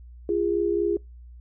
sine tone pair together, 343.7 / 408 Hz, F4 / G#4, -28 / -31 cents, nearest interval minor third, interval 297 cents, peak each -24 dBFS, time 0.29-0.97 s, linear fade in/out 2 ms, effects noise-tail reverb RT60 0.2 s tail -26 dB re dry + added 60 Hz sine -42 dBFS peak until 1.4 s

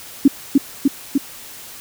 sine tone with echo, 277.2 Hz, C#4, in tune, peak -5 dBFS, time 0.25-0.28 s, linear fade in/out 5 ms, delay 300 ms, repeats 3, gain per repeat -2 dB, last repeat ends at 1.18 s, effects white hiss -37 dBFS RMS until 1.8 s

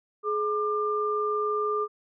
sine tone pair together, 422.7 / 1195.6 Hz, G#4 / D6, +31 / +31 cents, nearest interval octave + tritone, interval 1800 cents, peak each -27 dBFS, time 0.23-1.88 s, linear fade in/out 50 ms, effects none

